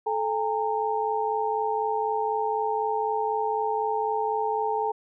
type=tone cluster; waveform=sine; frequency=435.2 / 811 / 915 Hz; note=A4 / G#5 / A#5; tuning=-19 / -41 / -32 cents; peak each=-28 dBFS; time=0.06-4.92 s; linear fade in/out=10 ms; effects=none